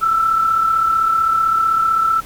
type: tone pair together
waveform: sine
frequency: 1324 / 1359.7 Hz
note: E6 / F6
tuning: +7 / -47 cents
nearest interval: unison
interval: 46 cents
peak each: -13 / -23 dBFS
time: 0.01-2.21 s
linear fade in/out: 20 ms
effects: pink hiss -38 dBFS RMS until 2.25 s